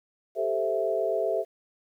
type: chord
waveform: sine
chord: A minor seventh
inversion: third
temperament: equal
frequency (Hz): 392 / 440 / 523.3 / 659.3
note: G4 / A4 / C5 / E5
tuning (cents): 0 / 0 / 0 / 0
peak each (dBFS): -31 / -30 / -32 / -27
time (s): 0.35-1.45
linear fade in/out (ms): 50
effects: 10-bit